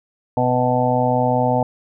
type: harmonic tone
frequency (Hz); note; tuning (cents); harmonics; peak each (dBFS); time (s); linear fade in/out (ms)
125; B2; +21; 1 / 2 / 4 / 5 / 6 / 7; -22 / -22 / -22 / -22 / -22 / -22; 0.37-1.63; 2
effects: none